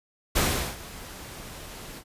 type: noise with ADSR envelope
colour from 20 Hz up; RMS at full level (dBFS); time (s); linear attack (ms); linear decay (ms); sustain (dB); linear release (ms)
pink; -22; 0.35-2.04; 15; 390; -19; 66
effects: resampled to 32000 Hz